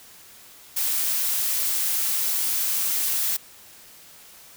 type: noise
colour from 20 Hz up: blue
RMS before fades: -24 dBFS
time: 0.76-3.37 s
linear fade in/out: 10 ms
effects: white hiss -48 dBFS RMS until 4.56 s